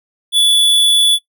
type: tone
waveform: square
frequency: 3442 Hz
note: A7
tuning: 39 cents flat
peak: -9 dBFS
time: 0.32-1.19 s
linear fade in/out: 50 ms
effects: noise-tail reverb RT60 0.1 s tail -17 dB re dry